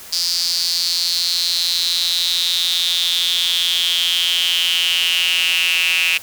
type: tone with high-pass filter sweep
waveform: square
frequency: 86.5 Hz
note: F2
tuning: 16 cents flat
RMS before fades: -18 dBFS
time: 0.12-6.18 s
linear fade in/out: 10 ms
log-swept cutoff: 4800 to 2600 Hz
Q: 7.8
effects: white hiss -37 dBFS RMS until 6.22 s